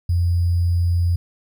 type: tone with sample-and-hold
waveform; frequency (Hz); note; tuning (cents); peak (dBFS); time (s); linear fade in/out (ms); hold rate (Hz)
sine; 86.8; F2; -10; -15; 0.09-1.16; 5; 4900
effects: none